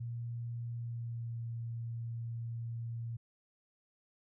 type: tone with pitch glide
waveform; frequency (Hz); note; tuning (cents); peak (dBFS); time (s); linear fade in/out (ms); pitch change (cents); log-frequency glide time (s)
sine; 118 to 116.17; A#2 to A#2; +22 to -6; -37; 0-3.17; 10; -28; 0.74-1.41
effects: none